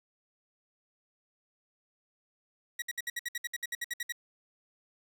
sawtooth tone bursts, 1914 Hz, A#6, 45 cents sharp, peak -29 dBFS, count 15, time 2.79-4.123 s, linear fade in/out 5 ms, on 31 ms, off 62 ms, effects none

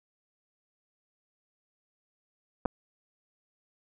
clicks, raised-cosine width 1 ms, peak -18 / -13 dBFS, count 2, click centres 2.654 / 2.658 s, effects none

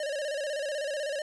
square tone with vibrato, 579 Hz, D5, 25 cents flat, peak -31 dBFS, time 0-1.22 s, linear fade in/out 2 ms, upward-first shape square, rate 16 Hz, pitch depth 81 cents each way, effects resampled to 22050 Hz

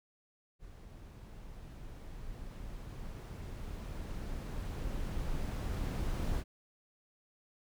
brown noise with level ramp, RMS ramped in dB -51 to -33 dBFS, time 0.59-6.44 s, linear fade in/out 50 ms, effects none

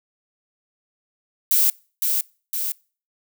violet noise with echo, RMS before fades -17 dBFS, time 1.51-1.7 s, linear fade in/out 2 ms, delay 510 ms, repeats 2, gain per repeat -4 dB, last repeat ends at 2.72 s, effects noise-tail reverb RT60 0.4 s tail -25 dB re dry

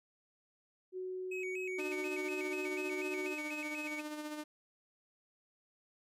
sine tone, 370.6 Hz, F#4, 3 cents sharp, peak -38 dBFS, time 0.92-3.36 s, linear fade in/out 50 ms
triangle tone with vibrato, 2394 Hz, D7, 33 cents sharp, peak -39 dBFS, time 1.31-4.01 s, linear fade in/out 10 ms, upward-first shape square, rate 4.1 Hz, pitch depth 110 cents each way
sawtooth tone with tremolo, 301.8 Hz, D4, 47 cents sharp, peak -35 dBFS, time 1.78-4.44 s, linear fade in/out 10 ms, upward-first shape sine, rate 15 Hz, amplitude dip 45%
effects resampled to 32000 Hz

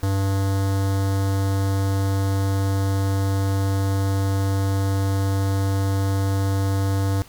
square tone with notch filter, 97.5 Hz, G2, 9 cents flat, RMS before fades -21 dBFS, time 0.03-7.22 s, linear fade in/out 0 ms, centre 2500 Hz, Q 1.1, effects pink hiss -48 dBFS RMS until 7.28 s

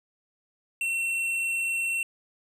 sine tone with hard clipping, 2712 Hz, E7, 49 cents sharp, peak -27 dBFS, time 0.81-2.03 s, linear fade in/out 2 ms, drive 8 dB, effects resampled to 32000 Hz

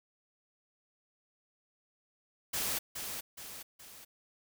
white noise with echo, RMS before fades -34 dBFS, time 2.53-2.79 s, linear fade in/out 10 ms, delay 420 ms, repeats 3, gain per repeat -6 dB, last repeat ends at 4.05 s, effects none

